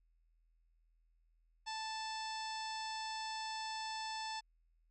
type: harmonic tone with a mistuned harmonic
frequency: 880 Hz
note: A5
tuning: in tune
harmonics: 1 / 2 / 3 / 4 / 5 / 6 / 7 / 8 / 9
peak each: -42 / -50 / -52 / -51 / -51 / -49 / -59 / -62 / -58 dBFS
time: 1.66-4.41 s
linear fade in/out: 20 ms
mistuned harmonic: 8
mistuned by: +25 cents
effects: added 41 Hz sine -70 dBFS peak until 4.9 s